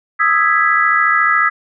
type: chord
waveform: sine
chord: E major seventh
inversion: third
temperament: equal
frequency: 1244.5 / 1318.5 / 1661.2 / 1975.5 Hz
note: D#6 / E6 / G#6 / B6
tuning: 0 / 0 / 0 / 0 cents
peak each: -16 dBFS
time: 0.19-1.5 s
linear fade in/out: 20 ms
effects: none